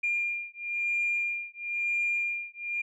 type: beating tone pair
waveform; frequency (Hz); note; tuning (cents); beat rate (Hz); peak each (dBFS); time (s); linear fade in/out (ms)
sine; 2402 / 2403; D7 / D7; +38 / +39; 1; -30; 0.03-2.82; 10
effects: tanh soft clip ceiling -20 dBFS